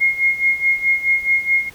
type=tone with tremolo; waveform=sine; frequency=2146 Hz; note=C7; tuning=43 cents sharp; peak=-11 dBFS; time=0-1.7 s; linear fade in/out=20 ms; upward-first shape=sine; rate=4.7 Hz; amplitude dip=80%; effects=pink hiss -45 dBFS RMS until 1.74 s